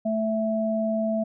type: tone pair together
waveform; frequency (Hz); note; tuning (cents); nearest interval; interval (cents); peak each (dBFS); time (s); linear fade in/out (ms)
sine; 220 / 659.3; A3 / E5; 0 / 0; octave + perfect fifth; 1900; -25; 0.05-1.24; 10
effects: none